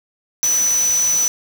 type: tone in noise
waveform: sine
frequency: 5970 Hz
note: F#8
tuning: 15 cents sharp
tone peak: -14 dBFS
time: 0.43-1.28 s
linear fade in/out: 0 ms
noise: white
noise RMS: -27 dBFS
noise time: 0.43-1.28 s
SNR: +10 dB
effects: none

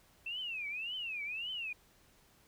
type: tone with vibrato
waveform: sine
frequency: 2637 Hz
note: E7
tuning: in tune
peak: -37 dBFS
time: 0.26-1.73 s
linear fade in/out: 5 ms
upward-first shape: triangle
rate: 1.8 Hz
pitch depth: 280 cents each way
effects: pink hiss -66 dBFS RMS until 2.47 s

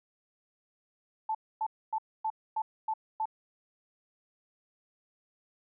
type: tone bursts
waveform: sine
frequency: 877 Hz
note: A5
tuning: 6 cents flat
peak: -28 dBFS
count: 7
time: 1.29-3.256 s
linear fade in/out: 5 ms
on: 58 ms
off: 260 ms
effects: none

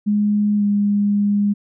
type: tone with pitch glide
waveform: sine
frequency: 207.7 to 204.2 Hz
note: G#3 to G#3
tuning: 0 to -29 cents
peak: -14 dBFS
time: 0.06-1.54 s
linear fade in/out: 20 ms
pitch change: -29 cents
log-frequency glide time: 0.57-0.63 s
effects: none

